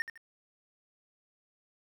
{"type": "tone with echo", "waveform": "triangle", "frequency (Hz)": 1828, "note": "A#6", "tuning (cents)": -34, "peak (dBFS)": -27, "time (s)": [0, 0.02], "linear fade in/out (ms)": 0, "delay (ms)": 78, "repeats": 2, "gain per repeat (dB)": -10, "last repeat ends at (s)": 0.176, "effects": ["11-bit"]}